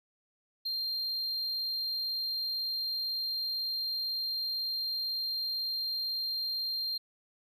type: tone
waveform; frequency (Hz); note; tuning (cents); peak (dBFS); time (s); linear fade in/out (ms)
triangle; 4186; C8; 0; -30; 0.65-6.98; 10
effects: none